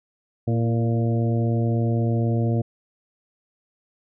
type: harmonic tone with a mistuned harmonic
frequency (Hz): 116.1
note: A#2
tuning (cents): -7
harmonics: 1 / 2 / 3 / 4 / 5 / 6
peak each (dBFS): -20 / -26 / -30 / -32 / -34 / -36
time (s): 0.47-2.62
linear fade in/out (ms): 10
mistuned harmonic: 3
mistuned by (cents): -34
effects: none